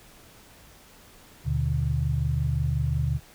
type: tone cluster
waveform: sine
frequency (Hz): 75.7 / 121.3 / 146.9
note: D#2 / B2 / D3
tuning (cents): -47 / -31 / +1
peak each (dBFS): -27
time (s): 1.44-3.2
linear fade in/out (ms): 50
effects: pink hiss -52 dBFS RMS until 3.34 s